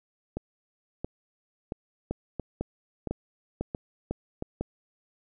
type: two click trains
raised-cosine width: 2 ms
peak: -16 / -18 dBFS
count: 6 / 7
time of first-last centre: 2.11-4.61 / 0.37-4.424 s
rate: 2 / 1.48 Hz
effects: none